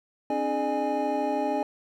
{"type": "tone cluster", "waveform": "triangle", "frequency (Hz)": [268.4, 301.2, 420.1, 604, 827], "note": ["C4", "D4", "G#4", "D5", "G#5"], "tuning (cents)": [44, 44, 20, 48, -8], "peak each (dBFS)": [-30, -30, -32, -28, -27], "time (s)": [0.3, 1.63], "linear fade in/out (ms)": 2, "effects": []}